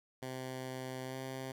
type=tone with pitch glide; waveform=10% pulse; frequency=129.6 to 131.71 Hz; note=C3 to C3; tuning=-16 to +12 cents; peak=-32 dBFS; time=0.22-1.52 s; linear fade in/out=5 ms; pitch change=+28 cents; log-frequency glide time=1.06-1.17 s; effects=none